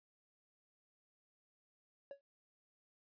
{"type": "tone with exponential decay", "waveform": "triangle", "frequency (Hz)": 559, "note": "C#5", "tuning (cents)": 14, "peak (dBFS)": -40, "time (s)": [2.11, 2.21], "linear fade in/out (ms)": 1, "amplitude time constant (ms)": 21, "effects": ["resampled to 11025 Hz"]}